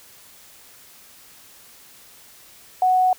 sine tone, 740 Hz, F#5, in tune, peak -14 dBFS, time 2.82-3.13 s, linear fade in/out 2 ms, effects white hiss -48 dBFS RMS until 3.18 s

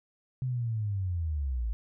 sine linear sweep, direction down, 130.81 to 52.5 Hz, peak -28 dBFS, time 0.42-1.73 s, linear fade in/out 0 ms, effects none

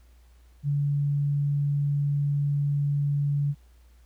sine tone, 143.4 Hz, D3, 41 cents flat, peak -22 dBFS, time 0.63-3.55 s, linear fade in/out 50 ms, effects added 60 Hz sine -52 dBFS peak until 4.05 s + pink hiss -66 dBFS RMS until 4.05 s

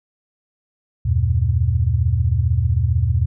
sine tone cluster, 77.3 / 92.9 / 119.6 Hz, D#2 / F#2 / A#2, -11 / +7 / +45 cents, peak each -19 dBFS, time 1.05-3.26 s, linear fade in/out 10 ms, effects none

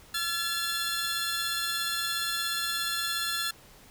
sawtooth tone cluster, 1360 / 1715 / 3447 / 4188 Hz, F6 / A6 / A7 / C8, -46 / -45 / -36 / +1 cents, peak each -31 dBFS, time 0.14-3.51 s, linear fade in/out 5 ms, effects pink hiss -54 dBFS RMS until 3.9 s

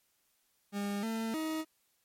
40% pulse tone with pitch steps, 202.2 / 224.4 / 315.8 Hz, G#3 / A3 / D#4, -46 / +34 / +26 cents, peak -32 dBFS, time 0.72-1.65 s, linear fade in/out 50 ms, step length 310 ms, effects white hiss -74 dBFS RMS until 2.04 s + MP3 64 kbps

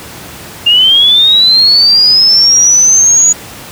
sine linear sweep, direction up, 2794 to 6830 Hz, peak -3 dBFS, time 0.66-3.33 s, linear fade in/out 10 ms, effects pink hiss -28 dBFS RMS until 3.71 s + high-pass 80 Hz 12 dB/octave

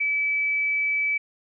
sine tone, 2300 Hz, D7, 37 cents flat, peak -21 dBFS, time 0-1.18 s, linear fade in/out 10 ms, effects none

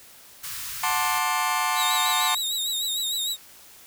white band-stop noise, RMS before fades -34 dBFS, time 0.43-1.19 s, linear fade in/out 10 ms, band 160 to 1000 Hz, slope 48 dB/octave
sawtooth chord, D dominant seventh, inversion first, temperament just, 734.2 / 881 / 1057.2 / 1174.7 Hz, F#5 / A5 / C6 / D6, -14 / +2 / +18 / 0 cents, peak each -26 / -23 / -23 / -25 dBFS, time 0.83-2.35 s, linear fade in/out 5 ms
sawtooth tone with vibrato, 3793 Hz, A#7, 29 cents sharp, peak -22 dBFS, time 1.75-3.37 s, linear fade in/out 50 ms, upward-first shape triangle, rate 6.6 Hz, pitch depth 80 cents each way
effects white hiss -49 dBFS RMS until 3.86 s

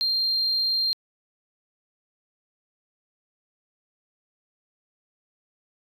sine tone, 4186 Hz, C8, in tune, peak -20 dBFS, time 0.01-0.93 s, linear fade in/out 0 ms, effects tanh soft clip ceiling -17 dBFS

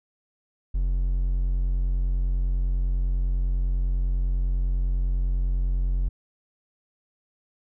triangle tone, 45 Hz, F#1, 47 cents flat, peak -19 dBFS, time 0.74-6.09 s, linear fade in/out 10 ms, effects none

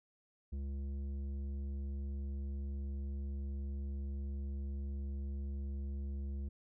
triangle tone with tanh clipping, 69.3 Hz, C#2, in tune, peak -39 dBFS, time 0.52-6.49 s, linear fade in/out 10 ms, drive 14 dB, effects none

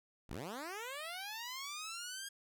10% pulse linear sweep, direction up, 35.15 to 1634 Hz, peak -34 dBFS, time 0.29-2.29 s, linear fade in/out 10 ms, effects none

